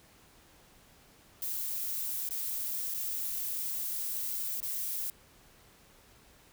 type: noise with dropouts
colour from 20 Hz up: violet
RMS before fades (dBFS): -35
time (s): 1.42-5.1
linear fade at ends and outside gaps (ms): 1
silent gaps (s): 2.29-2.308 / 2.94-2.945 / 4.603-4.628
effects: pink hiss -60 dBFS RMS until 6.52 s